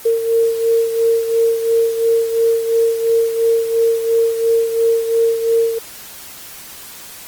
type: beating tone pair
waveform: sine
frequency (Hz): 457.1 / 460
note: A#4 / A#4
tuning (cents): -34 / -23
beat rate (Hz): 2.9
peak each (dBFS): -13 / -20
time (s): 0.05-5.79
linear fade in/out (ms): 10
effects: white hiss -35 dBFS RMS until 7.27 s + Opus 24 kbps